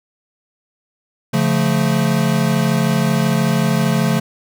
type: chord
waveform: square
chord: Db augmented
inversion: none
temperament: equal with one note detuned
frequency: 141.5 / 174.61 / 220 Hz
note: Db3 / F3 / A3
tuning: +36 / 0 / 0 cents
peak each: -19 dBFS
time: 1.33-4.2 s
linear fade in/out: 10 ms
effects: none